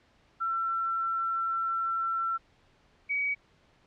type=tone pair in turn; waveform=sine; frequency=1347 / 2265 Hz; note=E6 / C#7; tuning=+37 / +37 cents; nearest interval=major sixth; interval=900 cents; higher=second; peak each=-27 / -26 dBFS; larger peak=second; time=0.4-2.38 / 3.09-3.35 s; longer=first; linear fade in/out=20 ms; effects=pink hiss -64 dBFS RMS until 3.86 s + low-pass 4000 Hz 12 dB/octave